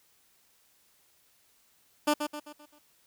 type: tone with echo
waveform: 15% pulse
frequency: 297.1 Hz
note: D4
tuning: 20 cents sharp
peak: -16 dBFS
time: 2.07-2.14 s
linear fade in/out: 10 ms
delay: 130 ms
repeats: 5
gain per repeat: -7 dB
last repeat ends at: 2.79 s
effects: white hiss -66 dBFS RMS until 3.06 s